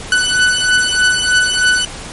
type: beating tone pair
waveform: sawtooth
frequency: 1490 / 1493.2 Hz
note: F#6 / F#6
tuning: +12 / +15 cents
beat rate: 3.2 Hz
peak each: -10 dBFS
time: 0.12-1.85 s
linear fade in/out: 2 ms
effects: pink hiss -29 dBFS RMS until 2.12 s + MP3 48 kbps